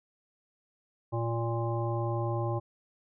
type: harmonic tone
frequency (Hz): 116.3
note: A#2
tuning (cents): -4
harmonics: 1 / 3 / 5 / 7 / 9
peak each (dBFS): -30 / -35 / -37 / -38 / -40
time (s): 1.12-2.6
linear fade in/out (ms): 20
effects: none